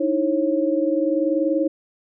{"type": "tone cluster", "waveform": "sine", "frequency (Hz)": [305.5, 325.9, 544], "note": ["D#4", "E4", "C#5"], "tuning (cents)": [-32, -20, -33], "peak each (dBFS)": -22, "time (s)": [0, 1.68], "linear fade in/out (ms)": 10, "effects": []}